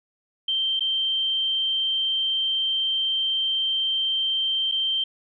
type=tone with dropouts; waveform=sine; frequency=3136 Hz; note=G7; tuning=in tune; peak=-21 dBFS; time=0.48-5.04 s; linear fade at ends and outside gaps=5 ms; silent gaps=0.795-0.806 / 4.715-4.72 s; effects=none